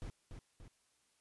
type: noise with echo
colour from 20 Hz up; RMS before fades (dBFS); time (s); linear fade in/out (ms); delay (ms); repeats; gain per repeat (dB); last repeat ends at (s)
brown; -44; 0.02-0.1; 0; 290; 2; -5; 0.68
effects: white hiss -75 dBFS RMS until 1.2 s + resampled to 24000 Hz